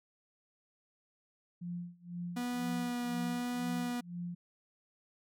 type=tone with tremolo; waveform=sine; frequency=174.61 Hz; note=F3; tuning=in tune; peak=-36 dBFS; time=1.61-4.35 s; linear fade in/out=10 ms; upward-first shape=sine; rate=2 Hz; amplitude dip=95%
type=tone with vibrato; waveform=45% pulse; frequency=243.7 Hz; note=B3; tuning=23 cents flat; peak=-34 dBFS; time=2.36-4.01 s; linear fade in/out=10 ms; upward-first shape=sine; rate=0.98 Hz; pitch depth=12 cents each way
effects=none